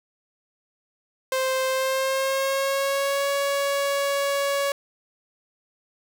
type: tone with pitch glide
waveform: sawtooth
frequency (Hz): 523 to 560.5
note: C5 to C#5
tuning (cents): -1 to +19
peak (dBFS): -18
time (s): 1.32-4.72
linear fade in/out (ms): 2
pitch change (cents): +120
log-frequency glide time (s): 1.68-3.29
effects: none